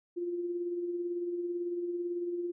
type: tone with tremolo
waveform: sine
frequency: 349.2 Hz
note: F4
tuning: in tune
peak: -30 dBFS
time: 0.16-2.52 s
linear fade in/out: 20 ms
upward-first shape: sine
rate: 18 Hz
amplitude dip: 40%
effects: none